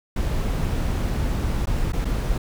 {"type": "noise with dropouts", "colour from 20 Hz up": "brown", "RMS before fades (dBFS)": -23, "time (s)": [0.16, 2.38], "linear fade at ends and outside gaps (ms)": 5, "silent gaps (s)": [[1.658, 1.67], [1.922, 1.932], [2.047, 2.052]], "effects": []}